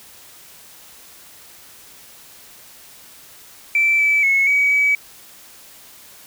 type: tone with pitch steps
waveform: sine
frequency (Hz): 2331 / 2308 / 2189 / 2268 / 2281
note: D7 / D7 / C#7 / C#7 / C#7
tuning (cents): -14 / -31 / -22 / +39 / +49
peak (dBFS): -12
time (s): 3.75-4.95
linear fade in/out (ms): 2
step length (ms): 240
effects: tanh soft clip ceiling -8 dBFS + white hiss -44 dBFS RMS until 6.26 s